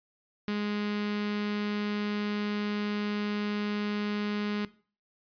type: tone with notch filter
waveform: sawtooth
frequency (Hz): 207.7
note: G#3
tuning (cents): 0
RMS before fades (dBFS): -31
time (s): 0.48-4.65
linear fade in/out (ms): 0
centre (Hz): 700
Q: 1.2
effects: noise-tail reverb RT60 0.4 s tail -18 dB re dry + resampled to 11025 Hz